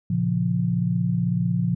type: chord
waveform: sine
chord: Bb minor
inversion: none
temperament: equal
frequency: 116.54 / 138.59 / 174.61 Hz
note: Bb2 / Db3 / F3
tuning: 0 / 0 / 0 cents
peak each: -25 / -27 / -22 dBFS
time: 0.1-1.75 s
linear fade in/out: 5 ms
effects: none